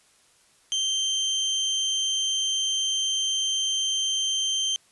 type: tone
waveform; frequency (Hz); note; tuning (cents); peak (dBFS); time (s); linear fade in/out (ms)
30% pulse; 3136; G7; 0; -20; 0.72-4.76; 0
effects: white hiss -60 dBFS RMS until 4.91 s + resampled to 24000 Hz